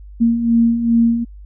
sine beating tone pair, 230 / 232.5 Hz, A#3 / A#3, -23 / -4 cents, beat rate 2.5 Hz, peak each -19 / -12 dBFS, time 0.2-1.25 s, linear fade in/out 20 ms, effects added 50 Hz sine -34 dBFS peak until 1.45 s

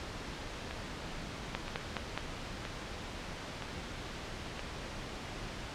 two click trains, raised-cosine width 0.3 ms, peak -23 / -17 dBFS, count 5 / 4, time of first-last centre 0.71-4.593 / 1.55-2.176 s, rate 1.03 / 4.79 Hz, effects pink hiss -42 dBFS RMS until 5.74 s + low-pass 5000 Hz 12 dB/octave

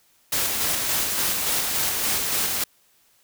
white noise with tremolo, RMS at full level -23 dBFS, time 0.32-2.64 s, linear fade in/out 5 ms, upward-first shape square, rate 3.5 Hz, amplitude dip 25%, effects white hiss -61 dBFS RMS until 3.23 s

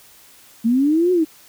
sine linear two-way sweep, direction up then down, 220 to 370 to 302.8 Hz, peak -13 dBFS, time 0.64-1.25 s, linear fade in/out 20 ms, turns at 1.12 s, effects white hiss -48 dBFS RMS until 1.48 s

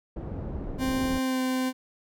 pink low-pass noise, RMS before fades -34 dBFS, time 0.16-1.19 s, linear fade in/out 5 ms, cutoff 480 Hz, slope 12 dB/octave
40% pulse tone with pitch glide, 261.6 to 258 Hz, C4 to C4, 0 to -24 cents, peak -24 dBFS, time 0.78-1.73 s, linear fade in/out 50 ms, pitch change -24 cents, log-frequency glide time 1.21-1.4 s
effects none

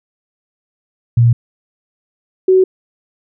sine tone pair in turn, 118.1 / 374.9 Hz, A#2 / F#4, +23 / +23 cents, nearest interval octave + minor sixth, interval 2000 cents, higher second, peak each -6 dBFS, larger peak neither, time 1.17-1.33 / 2.48-2.64 s, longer neither, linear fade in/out 5 ms, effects none

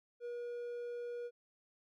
triangle tone, 480 Hz, B4, 49 cents flat, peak -38 dBFS, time 0.2-1.31 s, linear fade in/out 50 ms, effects none

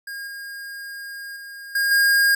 square tone with level steps, 1622 Hz, G#6, 41 cents flat, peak -31 / -33 / -36 / -19 / -15 dBFS, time 0.07-2.35 s, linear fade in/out 5 ms, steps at 0.27 / 1.36 / 1.75 / 1.91 s, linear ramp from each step 5 ms, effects none

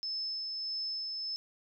sine tone with tremolo, 5240 Hz, E8, 11 cents flat, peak -33 dBFS, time 0.03-1.36 s, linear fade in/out 0 ms, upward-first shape sine, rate 1.6 Hz, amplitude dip 25%, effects none

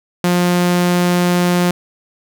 sawtooth tone, 177 Hz, F3, 23 cents sharp, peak -8 dBFS, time 0.24-1.71 s, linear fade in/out 2 ms, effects none

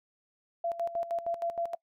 sine tone with tremolo, 680 Hz, F5, 46 cents flat, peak -28 dBFS, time 0.64-1.75 s, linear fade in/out 5 ms, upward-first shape square, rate 6.4 Hz, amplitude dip 75%, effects noise-tail reverb RT60 0.1 s tail -23 dB re dry

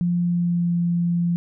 sine tone with pitch glide, 174.61 to 172.41 Hz, F3 to F3, 0 to -22 cents, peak -18 dBFS, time 0.01-1.36 s, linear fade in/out 0 ms, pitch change -22 cents, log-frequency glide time 0.19-0.76 s, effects none

